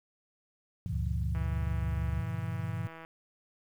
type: chord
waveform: sine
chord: G diminished seventh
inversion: none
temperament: just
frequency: 98 / 117.6 / 141.12 / 169.34 Hz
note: G2 / Bb2 / Db3 / Fb3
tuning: 0 / +16 / +31 / +47 cents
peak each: -36 / -36 / -42 / -39 dBFS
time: 0.86-2.87 s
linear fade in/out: 0 ms
type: tone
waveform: sine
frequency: 71.4 Hz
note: D2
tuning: 48 cents flat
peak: -31 dBFS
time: 0.92-2.21 s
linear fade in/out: 10 ms
type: click train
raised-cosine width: 0.5 ms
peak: -32 dBFS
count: 278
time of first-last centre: 1.35-3.049 s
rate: 163 Hz
effects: 10-bit